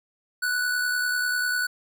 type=tone with amplitude modulation; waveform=square; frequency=1481 Hz; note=F#6; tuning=1 cent sharp; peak=-22 dBFS; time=0.42-1.67 s; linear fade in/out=10 ms; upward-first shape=sine; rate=70.1 Hz; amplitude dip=40%; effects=none